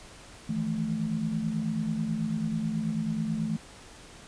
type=tone cluster; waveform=sine; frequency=158.4 / 167.6 / 218.8 Hz; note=D#3 / E3 / A3; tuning=+31 / +29 / -9 cents; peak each=-34 / -33 / -29 dBFS; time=0.49-3.57 s; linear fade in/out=5 ms; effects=pink hiss -49 dBFS RMS until 4.27 s + resampled to 22050 Hz